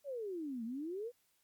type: exponential two-way sweep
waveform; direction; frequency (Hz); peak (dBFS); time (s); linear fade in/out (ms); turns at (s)
sine; down then up; 591 to 220 to 504; -38; 0.04-1.12; 50; 0.64
effects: white hiss -75 dBFS RMS until 1.43 s + MP3 96 kbps